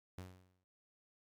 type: tone with exponential decay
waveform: sawtooth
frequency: 92 Hz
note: F#2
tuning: 9 cents flat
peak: -40 dBFS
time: 0.18-0.64 s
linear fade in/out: 0 ms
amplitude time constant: 98 ms
effects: MP3 96 kbps